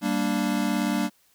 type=chord; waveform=square; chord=G minor; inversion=none; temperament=equal; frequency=196 / 233.1 / 293.7 Hz; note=G3 / Bb3 / D4; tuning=0 / 0 / 0 cents; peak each=-28 dBFS; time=0.01-1.1 s; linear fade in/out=50 ms; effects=white hiss -63 dBFS RMS until 1.34 s